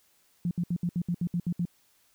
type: tone bursts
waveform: sine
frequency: 173.7 Hz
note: F3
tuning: 9 cents flat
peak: -25 dBFS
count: 10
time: 0.45-1.653 s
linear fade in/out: 2 ms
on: 60 ms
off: 67 ms
effects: white hiss -66 dBFS RMS until 2.14 s